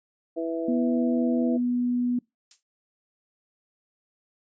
harmonic tone, 164.81 Hz, E3, in tune, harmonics 2 / 3 / 4, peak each -29 / -31 / -32 dBFS, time 0.36-1.58 s, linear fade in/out 20 ms
sine tone, 245 Hz, B3, 14 cents flat, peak -22 dBFS, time 0.68-2.19 s, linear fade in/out 5 ms
violet noise with exponential decay, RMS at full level -36 dBFS, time 2.51-2.63 s, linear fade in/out 2 ms, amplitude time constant 25 ms
effects noise-tail reverb RT60 0.2 s tail -25 dB re dry + resampled to 16000 Hz

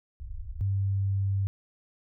pink low-pass noise, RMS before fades -37 dBFS, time 0.2-0.61 s, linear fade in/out 0 ms, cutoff 100 Hz, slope 96 dB/octave
sine tone, 98 Hz, G2, in tune, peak -24 dBFS, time 0.61-1.47 s, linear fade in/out 0 ms
effects none

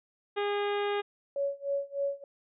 harmonic tone, 408.4 Hz, G#4, 29 cents flat, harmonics 1 / 2 / 3 / 4 / 5 / 6 / 7 / 8 / 9, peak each -29 / -35 / -39 / -41 / -43 / -45 / -46 / -47 / -48 dBFS, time 0.36-1.02 s, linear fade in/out 20 ms
sine tone with tremolo, 560 Hz, C#5, 18 cents sharp, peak -26 dBFS, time 1.36-2.24 s, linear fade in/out 2 ms, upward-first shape sine, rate 3.3 Hz, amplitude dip 95%
effects none

